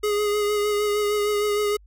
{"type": "tone with vibrato", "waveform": "square", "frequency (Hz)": 415.8, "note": "G#4", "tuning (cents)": 2, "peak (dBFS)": -21, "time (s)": [0.03, 1.77], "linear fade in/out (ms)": 10, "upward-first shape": "sine", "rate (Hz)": 6.5, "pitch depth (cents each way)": 23, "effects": ["added 50 Hz sine -48 dBFS peak until 1.86 s"]}